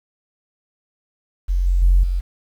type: tone with level steps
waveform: sine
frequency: 44.86 Hz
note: F1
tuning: 47 cents sharp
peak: -15 / -13 / -9 / -17 dBFS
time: 1.48-2.21 s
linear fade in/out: 20 ms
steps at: 1.66 / 1.82 / 2.03 s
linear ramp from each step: 5 ms
effects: tanh soft clip ceiling -5 dBFS + 8-bit